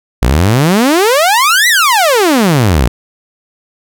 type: exponential two-way sweep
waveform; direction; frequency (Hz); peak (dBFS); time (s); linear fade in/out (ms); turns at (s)
sawtooth; up then down; 54.2 to 2023 to 54.2; -3; 0.22-2.88; 5; 1.68
effects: none